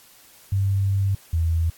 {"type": "tone pair in turn", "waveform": "sine", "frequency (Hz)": [98, 82.41], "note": ["G2", "E2"], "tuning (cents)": [0, 0], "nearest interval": "minor third", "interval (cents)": 300, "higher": "first", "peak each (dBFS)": -18, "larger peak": "neither", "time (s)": [[0.52, 1.15], [1.33, 1.7]], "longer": "first", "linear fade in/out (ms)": 5, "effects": ["white hiss -51 dBFS RMS until 1.77 s", "AAC 64 kbps"]}